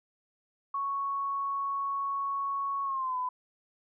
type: tone with pitch glide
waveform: sine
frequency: 1108.7 to 1005 Hz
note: C#6 to B5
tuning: 0 to +30 cents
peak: -29 dBFS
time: 0.74-3.29 s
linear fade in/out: 5 ms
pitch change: -170 cents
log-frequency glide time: 2.84-3.17 s
effects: none